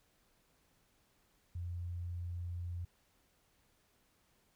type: tone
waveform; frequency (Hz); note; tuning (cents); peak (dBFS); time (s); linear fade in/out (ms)
sine; 87.3; F2; 0; -38; 1.55-2.85; 5
effects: pink hiss -73 dBFS RMS until 4.55 s